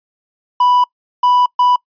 triangle tone bursts at uneven times, 987.8 Hz, B5, in tune, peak -7 dBFS, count 3, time 0.6-0.84 / 1.23-1.46 / 1.59-1.76 s, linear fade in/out 5 ms, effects noise-tail reverb RT60 0.1 s tail -24 dB re dry + resampled to 11025 Hz

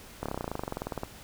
slowing click train, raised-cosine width 1 ms, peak -18 dBFS, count 21, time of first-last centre 0.23-1.034 s, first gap 27 ms, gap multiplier 1.04, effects pink hiss -49 dBFS RMS until 1.23 s

